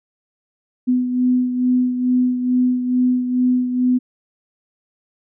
sine beating tone pair, 250.3 / 252.6 Hz, B3 / B3, +23 / +39 cents, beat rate 2.3 Hz, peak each -15 / -23 dBFS, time 0.87-3.99 s, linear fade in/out 20 ms, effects none

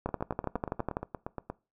two click trains, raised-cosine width 1 ms, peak -21 / -16 dBFS, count 13 / 12, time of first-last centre 0.09-1.5 / 0.06-0.969 s, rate 8.51 / 12.1 Hz, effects noise-tail reverb RT60 0.3 s tail -21 dB re dry

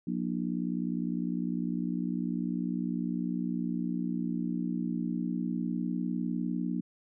harmonic tone with a mistuned harmonic, 59.9 Hz, A#1, 48 cents sharp, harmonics 3 / 4 / 5 / 6, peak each -33 / -33 / -36 / -46 dBFS, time 0.07-6.81 s, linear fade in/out 5 ms, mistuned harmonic 6, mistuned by -100 cents, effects none

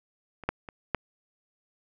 clicks, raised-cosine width 0.5 ms, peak -27 / -10 / -25 / -10 dBFS, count 4, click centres 0.437 / 0.49 / 0.688 / 0.947 s, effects none

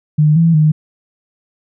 sine tone with pitch steps, 151.7 / 165.7 / 153.8 Hz, D#3 / E3 / D#3, -44 / +9 / -20 cents, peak -7 dBFS, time 0.18-0.72 s, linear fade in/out 10 ms, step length 180 ms, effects none

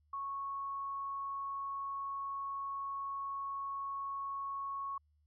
sine tone, 1104 Hz, C#6, 7 cents flat, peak -37 dBFS, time 0.13-4.98 s, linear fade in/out 5 ms, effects added 75 Hz sine -69 dBFS peak until 5.26 s

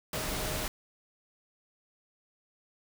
sine tone in noise, 622.3 Hz, D#5, in tune, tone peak -43 dBFS, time 0.13-0.68 s, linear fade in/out 2 ms, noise pink, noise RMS -34 dBFS, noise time 0.13-0.68 s, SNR -12 dB, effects none

